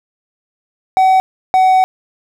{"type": "tone pair in turn", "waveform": "triangle", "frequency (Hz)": [756, 750.8], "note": ["F#5", "F#5"], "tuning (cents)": [37, 25], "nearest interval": "unison", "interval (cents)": 12, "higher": "first", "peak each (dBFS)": -5, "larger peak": "neither", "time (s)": [[0.97, 1.2], [1.54, 1.84]], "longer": "second", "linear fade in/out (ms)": 0, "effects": []}